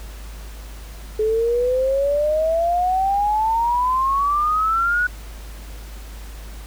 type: exponential sweep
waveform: sine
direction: up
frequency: 426.8 to 1480 Hz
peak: -16 dBFS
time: 1.19-5.07 s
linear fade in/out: 5 ms
effects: added 52 Hz sine -33 dBFS peak until 6.66 s + pink hiss -43 dBFS RMS until 6.66 s